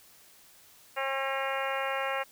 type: harmonic tone with a mistuned harmonic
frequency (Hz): 270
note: C#4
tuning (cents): -45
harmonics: 2 / 3 / 4 / 5 / 6 / 7 / 8 / 9 / 10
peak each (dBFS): -34 / -36 / -37 / -38 / -39 / -39 / -40 / -41 / -41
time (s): 0.96-2.24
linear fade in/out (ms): 20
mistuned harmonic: 10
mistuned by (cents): +61
effects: white hiss -57 dBFS RMS until 2.31 s